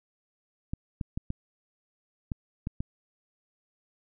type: clicks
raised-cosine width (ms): 5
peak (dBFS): -19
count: 7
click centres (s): 0.735 / 1.012 / 1.175 / 1.304 / 2.318 / 2.671 / 2.805
effects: none